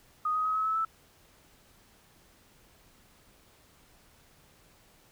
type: tone with pitch steps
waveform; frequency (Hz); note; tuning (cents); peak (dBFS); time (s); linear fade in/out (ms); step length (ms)
sine; 1242 / 1256.4 / 1271 / 1285.8 / 1300.7 / 1315.9; D#6 / D#6 / D#6 / E6 / E6 / E6; -3 / +16 / +36 / -43 / -24 / -3; -26; 0.25-0.85; 5; 100
effects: pink hiss -61 dBFS RMS until 5.11 s